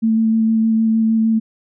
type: tone with vibrato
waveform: sine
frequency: 222.9 Hz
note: A3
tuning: 23 cents sharp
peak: -12 dBFS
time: 0.02-1.4 s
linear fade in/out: 20 ms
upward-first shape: square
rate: 6.5 Hz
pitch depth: 10 cents each way
effects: none